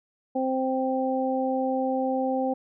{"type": "harmonic tone", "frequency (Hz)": 261.6, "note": "C4", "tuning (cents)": 0, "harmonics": [1, 2, 3], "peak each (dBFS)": [-27, -27, -29], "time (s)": [0.35, 2.54], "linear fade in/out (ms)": 10, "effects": []}